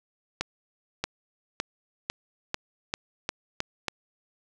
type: accelerating click train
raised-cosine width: 0.2 ms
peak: -10 dBFS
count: 9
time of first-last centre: 0.41-3.883 s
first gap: 630 ms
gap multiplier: 0.89
effects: none